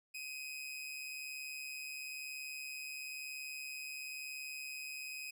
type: tone with amplitude modulation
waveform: sawtooth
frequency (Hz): 2516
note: D#7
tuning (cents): +19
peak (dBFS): -37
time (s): 0.14-5.31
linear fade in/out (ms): 10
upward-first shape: sine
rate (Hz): 141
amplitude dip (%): 55
effects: none